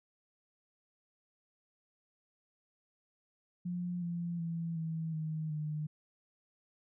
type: tone with pitch steps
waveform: sine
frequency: 176.9 / 171.67 / 166.59 / 161.66 / 156.87 / 152.23 Hz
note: F3 / F3 / E3 / E3 / D#3 / D#3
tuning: +23 / -29 / +19 / -33 / +14 / -38 cents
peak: -34 dBFS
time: 3.65-5.87 s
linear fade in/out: 10 ms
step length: 370 ms
effects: none